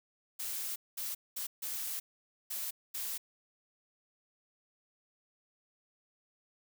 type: noise bursts at uneven times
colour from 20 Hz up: blue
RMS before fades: -38 dBFS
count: 6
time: 0.39-0.76 / 0.97-1.15 / 1.36-1.47 / 1.62-2 / 2.5-2.71 / 2.94-3.18 s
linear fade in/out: 10 ms
effects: none